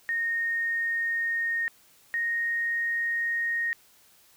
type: tone pair in turn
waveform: sine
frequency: 1850 / 1861.8 Hz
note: A#6 / A#6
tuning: -14 / -3 cents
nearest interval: unison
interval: 11 cents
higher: second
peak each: -25 dBFS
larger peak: neither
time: 0.09-1.68 / 2.14-3.73 s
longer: neither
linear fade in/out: 0 ms
effects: white hiss -59 dBFS RMS until 4.36 s